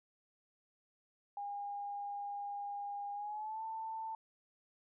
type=tone with pitch glide; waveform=sine; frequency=811 to 889.5 Hz; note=G#5 to A5; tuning=-41 to +19 cents; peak=-39 dBFS; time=1.37-4.15 s; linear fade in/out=2 ms; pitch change=+160 cents; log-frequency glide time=3.13-3.63 s; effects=none